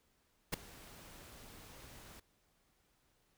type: noise with ADSR envelope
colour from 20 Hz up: pink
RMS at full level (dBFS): -33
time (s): 0.52-2.2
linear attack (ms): 18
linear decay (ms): 6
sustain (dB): -22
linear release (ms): 6
effects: pink hiss -75 dBFS RMS until 3.37 s